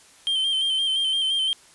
triangle tone with vibrato, 3136 Hz, G7, in tune, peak -19 dBFS, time 0.27-1.53 s, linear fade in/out 0 ms, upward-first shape square, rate 5.8 Hz, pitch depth 31 cents each way, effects white hiss -52 dBFS RMS until 1.74 s + resampled to 24000 Hz

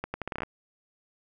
accelerating click train, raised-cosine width 0.5 ms, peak -17 dBFS, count 10, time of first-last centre 0.04-0.433 s, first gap 100 ms, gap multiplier 0.77, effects none

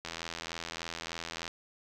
click train, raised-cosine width 0.2 ms, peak -20 dBFS, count 120, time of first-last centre 0.05-1.479 s, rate 83.3 Hz, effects none

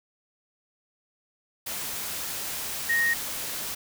sine tone in noise, 1864.7 Hz, A#6, in tune, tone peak -21 dBFS, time 2.89-3.14 s, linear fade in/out 10 ms, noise white, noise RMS -33 dBFS, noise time 1.66-3.75 s, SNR +9 dB, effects none

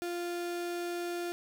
35% pulse tone, 348.5 Hz, F4, 4 cents flat, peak -32 dBFS, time 0.02-1.32 s, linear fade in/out 0 ms, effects none

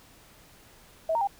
sine tone with pitch steps, 647 / 925 / 799 Hz, E5 / A#5 / G5, -32 / -14 / +33 cents, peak -23 dBFS, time 1.09-1.273 s, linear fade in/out 5 ms, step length 61 ms, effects pink hiss -55 dBFS RMS until 1.39 s

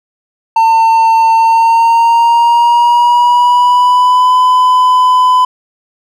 triangle tone with pitch glide, 902 to 1006.6 Hz, A5 to B5, +43 to +33 cents, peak -3 dBFS, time 0.56-5.45 s, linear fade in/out 5 ms, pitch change +190 cents, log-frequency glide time 1.34-4.34 s, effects none

